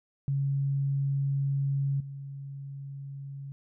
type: tone with level steps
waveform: sine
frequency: 138.59 Hz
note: C#3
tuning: in tune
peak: -25 / -37 dBFS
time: 0.28-3.52 s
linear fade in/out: 0 ms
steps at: 2 s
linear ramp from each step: 5 ms
effects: none